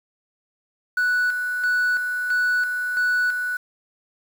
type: tone with tremolo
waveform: sine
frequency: 1480 Hz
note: F#6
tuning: in tune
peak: -15 dBFS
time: 0.97-3.57 s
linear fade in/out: 5 ms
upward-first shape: square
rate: 1.5 Hz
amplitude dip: 55%
effects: tanh soft clip ceiling -17 dBFS + 7-bit